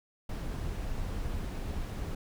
brown noise, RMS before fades -35 dBFS, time 0.29-2.15 s, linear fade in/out 5 ms, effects none

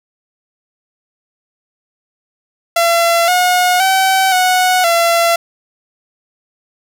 sawtooth tone with pitch steps, 678 / 723 / 765 / 736 / 678 Hz, E5 / F#5 / G5 / F#5 / E5, +49 / -40 / -42 / -9 / +49 cents, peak -6 dBFS, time 2.76-5.36 s, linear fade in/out 5 ms, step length 520 ms, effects none

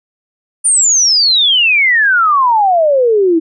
sine exponential sweep, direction down, 9400 to 315.1 Hz, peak -7 dBFS, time 0.64-3.4 s, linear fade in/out 20 ms, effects none

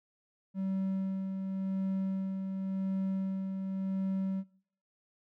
triangle tone with tremolo, 191.6 Hz, G3, 39 cents flat, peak -28 dBFS, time 0.54-4.44 s, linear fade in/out 50 ms, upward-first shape sine, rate 0.91 Hz, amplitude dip 40%, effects noise-tail reverb RT60 0.6 s tail -21 dB re dry

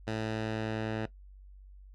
10% pulse tone with low-pass filter sweep, 110 Hz, A2, in tune, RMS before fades -34 dBFS, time 0.07-1.06 s, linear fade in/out 5 ms, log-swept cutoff 4900 to 2800 Hz, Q 0.75, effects noise-tail reverb RT60 0.1 s tail -17 dB re dry + added 48 Hz sine -49 dBFS peak until 1.94 s

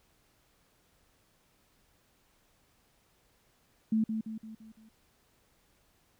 sine tone with echo, 220 Hz, A3, in tune, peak -24 dBFS, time 3.92-4.04 s, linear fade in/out 5 ms, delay 170 ms, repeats 5, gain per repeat -6 dB, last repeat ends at 4.89 s, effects pink hiss -69 dBFS RMS until 6.19 s

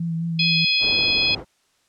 sine tone with vibrato, 166 Hz, E3, 12 cents sharp, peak -22 dBFS, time 0-0.65 s, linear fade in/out 5 ms, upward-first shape sine, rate 4.8 Hz, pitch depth 25 cents each way
harmonic tone, 838 Hz, G#5, 15 cents sharp, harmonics 3 / 4 / 5 / 6, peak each -21 / -22 / -23 / -24 dBFS, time 0.39-1.35 s, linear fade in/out 5 ms
white low-pass noise, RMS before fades -33 dBFS, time 0.79-1.45 s, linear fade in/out 50 ms, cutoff 510 Hz, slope 12 dB/octave
effects white hiss -64 dBFS RMS until 1.88 s + low-pass 8000 Hz 12 dB/octave

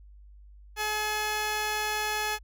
10% pulse tone pair together, 425 / 850 Hz, G#4 / G#5, +40 / +40 cents, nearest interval octave, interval 1200 cents, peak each -24 dBFS, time 0.76-2.39 s, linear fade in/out 50 ms, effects added 50 Hz sine -48 dBFS peak until 2.43 s

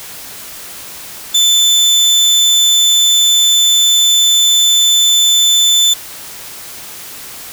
30% pulse tone, 3520 Hz, A7, in tune, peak -5 dBFS, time 1.34-5.94 s, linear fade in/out 10 ms, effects white hiss -30 dBFS RMS until 7.52 s

